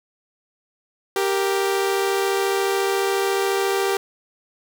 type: tone pair together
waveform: sawtooth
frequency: 392 / 466.2 Hz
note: G4 / A#4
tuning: 0 / 0 cents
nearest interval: minor third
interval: 300 cents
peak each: -16 / -22 dBFS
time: 1.16-3.97 s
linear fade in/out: 2 ms
effects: none